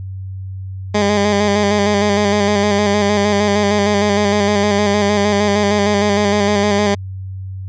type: tone with vibrato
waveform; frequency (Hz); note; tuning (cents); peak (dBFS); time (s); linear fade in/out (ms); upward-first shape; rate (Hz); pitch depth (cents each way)
15% pulse; 204.7; G#3; -25; -6; 0.94-6.95; 10; square; 6.5; 32
effects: added 95 Hz sine -24 dBFS peak until 7.68 s + resampled to 16000 Hz